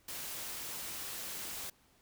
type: noise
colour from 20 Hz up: white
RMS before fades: -42 dBFS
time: 0.08-1.7 s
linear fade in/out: 5 ms
effects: pink hiss -68 dBFS RMS until 2.01 s